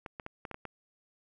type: clicks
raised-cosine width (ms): 0.5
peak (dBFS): -25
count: 7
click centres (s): 0.062 / 0.198 / 0.264 / 0.452 / 0.513 / 0.544 / 0.653
effects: none